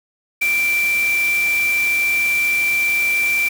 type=tone in noise; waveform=sine; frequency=2349 Hz; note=D7; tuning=in tune; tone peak=-15 dBFS; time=0.41-3.49 s; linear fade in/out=10 ms; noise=white; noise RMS=-29 dBFS; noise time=0.41-3.49 s; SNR=+11 dB; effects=none